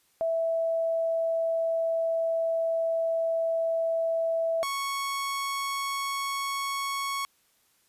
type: tone pair in turn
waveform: sine / sawtooth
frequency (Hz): 658 / 1106.6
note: E5 / C#6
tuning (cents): -3 / -3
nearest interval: major sixth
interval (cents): 900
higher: second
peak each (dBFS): -24 / -25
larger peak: first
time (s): 0.21-4.63 / 4.63-7.25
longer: first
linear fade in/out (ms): 0
effects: white hiss -67 dBFS RMS until 7.88 s + resampled to 32000 Hz